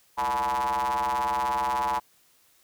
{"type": "ring-modulated tone", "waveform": "square", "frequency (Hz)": 65.41, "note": "C2", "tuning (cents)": 0, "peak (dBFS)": -22, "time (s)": [0.17, 2], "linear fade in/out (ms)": 20, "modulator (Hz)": 924, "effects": ["white hiss -62 dBFS RMS until 2.63 s"]}